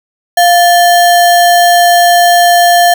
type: tone with sample-and-hold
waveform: sine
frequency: 698.5 Hz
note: F5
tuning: in tune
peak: -3 dBFS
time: 0.37-2.94 s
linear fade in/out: 5 ms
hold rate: 2450 Hz
effects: none